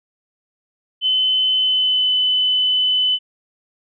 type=tone with pitch glide; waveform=sine; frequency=3040 to 3014 Hz; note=F#7 to F#7; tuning=+46 to +31 cents; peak=-14 dBFS; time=1.01-3.19 s; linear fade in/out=50 ms; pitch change=-15 cents; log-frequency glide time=1.56-2.12 s; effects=none